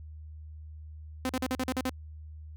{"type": "tone bursts", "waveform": "sawtooth", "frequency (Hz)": 257.2, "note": "C4", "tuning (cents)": -30, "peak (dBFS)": -24, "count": 8, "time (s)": [1.25, 1.895], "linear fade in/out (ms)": 2, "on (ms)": 43, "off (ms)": 43, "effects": ["added 77 Hz sine -42 dBFS peak until 2.56 s"]}